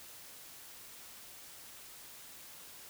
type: silence
effects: white hiss -52 dBFS RMS until 2.89 s